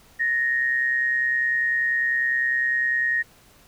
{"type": "tone pair together", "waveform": "sine", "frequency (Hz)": [1734.7, 1864.7], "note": ["A6", "A#6"], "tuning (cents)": [-25, 0], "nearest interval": "minor second", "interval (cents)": 125, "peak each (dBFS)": [-30, -20], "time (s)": [0.19, 3.23], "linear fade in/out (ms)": 20, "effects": ["pink hiss -54 dBFS RMS until 3.67 s"]}